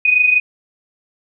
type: tone pair together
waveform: sine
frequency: 2489 / 2514 Hz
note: D#7 / D#7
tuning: 0 / +17 cents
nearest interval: unison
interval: 17 cents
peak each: -11 / -17 dBFS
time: 0.05-0.4 s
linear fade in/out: 5 ms
effects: none